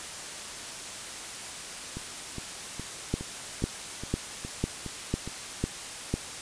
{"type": "two click trains", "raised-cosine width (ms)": 3, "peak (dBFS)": [-23, -13], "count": [9, 7], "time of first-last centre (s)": [[1.97, 5.276], [3.14, 6.14]], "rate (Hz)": [2.42, 2], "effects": ["white hiss -39 dBFS RMS until 6.41 s", "resampled to 22050 Hz"]}